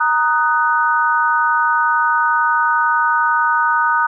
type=chord; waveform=sine; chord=D# minor; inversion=second; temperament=just; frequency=933.4 / 1244.5 / 1493.4 Hz; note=A#5 / D#6 / F#6; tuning=+2 / 0 / +16 cents; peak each=-17 dBFS; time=0-4.07 s; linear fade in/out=10 ms; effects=none